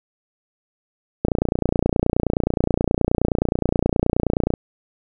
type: click train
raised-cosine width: 2 ms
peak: -4 dBFS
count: 98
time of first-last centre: 1.25-4.538 s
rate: 29.5 Hz
effects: none